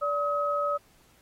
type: tone pair together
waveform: sine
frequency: 580 / 1273.1 Hz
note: D5 / D#6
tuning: -22 / +39 cents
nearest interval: octave + major second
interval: 1361 cents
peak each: -28 / -27 dBFS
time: 0.01-0.78 s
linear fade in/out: 20 ms
effects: pink hiss -62 dBFS RMS until 1.21 s + AAC 48 kbps